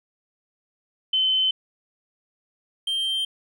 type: tone pair in turn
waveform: sine / triangle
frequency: 3061 / 3149 Hz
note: G7 / G7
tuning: -42 / +7 cents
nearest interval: unison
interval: 49 cents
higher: second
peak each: -18 / -21 dBFS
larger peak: first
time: 1.13-1.51 / 2.87-3.25 s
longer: neither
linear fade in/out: 5 ms
effects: none